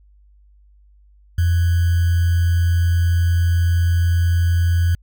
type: tone with sample-and-hold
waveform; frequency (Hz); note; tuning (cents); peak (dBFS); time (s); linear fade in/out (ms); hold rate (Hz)
sine; 85.8; F2; -30; -13; 1.38-4.95; 5; 1575
effects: added 50 Hz sine -48 dBFS peak until 5.02 s